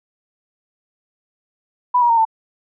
sine tone with pitch steps, 987.8 / 954.7 / 922.7 / 891.8 Hz, B5 / A#5 / A#5 / A5, 0 / +41 / -18 / +23 cents, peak -11 dBFS, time 1.94-2.252 s, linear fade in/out 10 ms, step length 78 ms, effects none

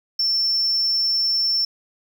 triangle tone, 5390 Hz, E8, 38 cents sharp, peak -15 dBFS, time 0.19-1.65 s, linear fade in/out 5 ms, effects tanh soft clip ceiling -14 dBFS + 8-bit

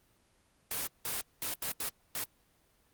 white noise bursts at uneven times, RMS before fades -35 dBFS, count 6, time 0.71-0.87 / 1.05-1.21 / 1.42-1.54 / 1.62-1.72 / 1.8-1.89 / 2.15-2.24 s, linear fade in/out 2 ms, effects pink hiss -69 dBFS RMS until 2.93 s + Opus 24 kbps

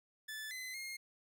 sawtooth tone with pitch steps, 1743 / 2033 / 2135 Hz, A6 / B6 / C7, -17 / +50 / +34 cents, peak -39 dBFS, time 0.28-0.97 s, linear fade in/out 10 ms, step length 230 ms, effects none

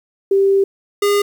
sine / square tone pair in turn, 392.1 / 407.2 Hz, G4 / G#4, 0 / -34 cents, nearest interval minor second, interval 66 cents, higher second, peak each -10 / -13 dBFS, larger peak first, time 0.31-0.64 / 1.02-1.22 s, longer first, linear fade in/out 5 ms, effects 8-bit

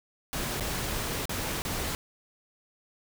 pink noise with dropouts, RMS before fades -32 dBFS, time 0.33-1.95 s, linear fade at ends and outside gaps 0 ms, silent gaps 0.598-0.607 / 1.255-1.294 / 1.62-1.651 s, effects none

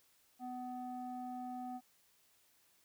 square tone with low-pass filter, 250 Hz, B3, 21 cents sharp, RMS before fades -44 dBFS, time 0.39-1.81 s, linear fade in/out 50 ms, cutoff 830 Hz, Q 4.4, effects white hiss -71 dBFS RMS until 2.84 s

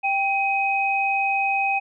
sine tone pair together, 787.5 / 2519 Hz, G5 / D#7, +8 / +21 cents, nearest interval octave + minor sixth, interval 2013 cents, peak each -22 dBFS, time 0.03-1.8 s, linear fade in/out 20 ms, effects none

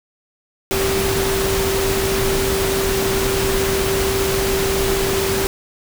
sine tone in noise, 388.3 Hz, G4, 16 cents flat, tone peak -19 dBFS, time 0.71-5.47 s, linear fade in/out 0 ms, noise pink, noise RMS -21 dBFS, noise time 0.71-5.47 s, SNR -1 dB, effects none

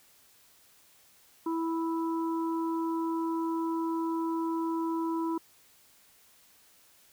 harmonic tone, 328.6 Hz, E4, 5 cents flat, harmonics 1 / 3 / 4, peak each -29 / -35 / -46 dBFS, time 1.46-5.38 s, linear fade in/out 5 ms, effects white hiss -61 dBFS RMS until 7.12 s

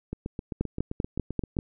two click trains, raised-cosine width 3 ms, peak -19 / -13 dBFS, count 12 / 6, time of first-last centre 0.13-1.568 / 0.61-1.588 s, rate 7.65 / 5.11 Hz, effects none

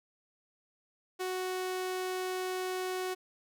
sawtooth tone, 370 Hz, F#4, in tune, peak -29 dBFS, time 1.19-3.15 s, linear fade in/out 20 ms, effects none

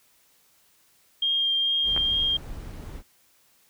sine tone with vibrato, 3211 Hz, G7, 41 cents sharp, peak -21 dBFS, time 1.22-2.37 s, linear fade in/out 5 ms, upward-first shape triangle, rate 2.3 Hz, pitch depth 13 cents each way
brown noise, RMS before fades -37 dBFS, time 1.83-3.03 s, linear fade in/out 50 ms
clicks, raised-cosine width 0.5 ms, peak -18 dBFS, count 2, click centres 1.964 / 1.976 s
effects white hiss -62 dBFS RMS until 3.69 s

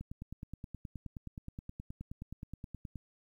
click train, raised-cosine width 5 ms, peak -30 dBFS, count 29, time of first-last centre 0.01-2.957 s, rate 9.5 Hz, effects 11-bit

